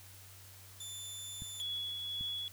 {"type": "tone", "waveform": "20% pulse", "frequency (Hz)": 3520, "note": "A7", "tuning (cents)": 0, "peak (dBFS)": -37, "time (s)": [0.8, 1.62], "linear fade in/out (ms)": 5}
{"type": "clicks", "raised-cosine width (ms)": 5, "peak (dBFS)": [-33, -36], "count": 2, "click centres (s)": [1.421, 2.21]}
{"type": "tone with tremolo", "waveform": "sine", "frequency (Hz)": 3377, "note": "G#7", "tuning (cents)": 28, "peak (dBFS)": -35, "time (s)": [1.6, 2.48], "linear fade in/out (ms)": 0, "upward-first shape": "triangle", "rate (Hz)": 1.9, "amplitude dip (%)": 35}
{"effects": ["added 96 Hz sine -56 dBFS peak until 2.52 s", "white hiss -56 dBFS RMS until 2.52 s"]}